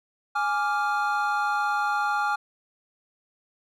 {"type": "chord", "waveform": "triangle", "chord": "D diminished", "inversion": "second", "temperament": "equal", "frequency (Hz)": [830.6, 1174.7, 1396.9], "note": ["Ab5", "D6", "F6"], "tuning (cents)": [0, 0, 0], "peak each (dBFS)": [-24, -28, -25], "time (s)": [0.35, 2.36], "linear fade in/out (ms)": 10, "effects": []}